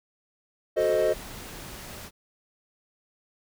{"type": "noise", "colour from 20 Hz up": "pink", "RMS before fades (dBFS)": -41, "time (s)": [0.76, 2.11], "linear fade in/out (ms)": 50}
{"type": "chord", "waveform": "triangle", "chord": "F# diminished seventh", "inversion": "none", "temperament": "equal with one note detuned", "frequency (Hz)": [368.3, 440, 523.3, 622.3], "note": ["F#4", "A4", "C5", "Eb5"], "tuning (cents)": [-8, 0, 0, 0], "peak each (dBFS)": [-27, -25, -25, -22], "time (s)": [0.76, 1.14], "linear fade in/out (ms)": 20}
{"effects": []}